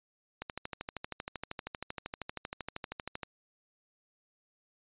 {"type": "click train", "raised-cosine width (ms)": 0.3, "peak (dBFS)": -21, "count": 37, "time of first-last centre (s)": [0.42, 3.232], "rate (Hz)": 12.8, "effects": ["resampled to 8000 Hz"]}